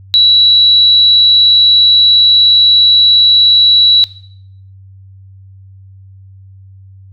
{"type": "tone with amplitude modulation", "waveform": "sine", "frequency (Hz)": 3919, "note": "B7", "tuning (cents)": -14, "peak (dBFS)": -3, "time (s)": [0.14, 4.04], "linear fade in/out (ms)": 0, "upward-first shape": "sine", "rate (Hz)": 219, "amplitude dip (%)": 25, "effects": ["noise-tail reverb RT60 0.7 s tail -18 dB re dry", "added 96 Hz sine -34 dBFS peak until 7.12 s"]}